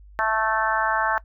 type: harmonic tone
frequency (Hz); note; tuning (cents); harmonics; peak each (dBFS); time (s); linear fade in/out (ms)
219.9; A3; -1; 3 / 4 / 5 / 6 / 7 / 8; -28 / -25 / -27 / -28 / -26 / -29; 0.19-1.18; 0
effects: noise-tail reverb RT60 0.1 s tail -20 dB re dry + added 50 Hz sine -44 dBFS peak until 1.24 s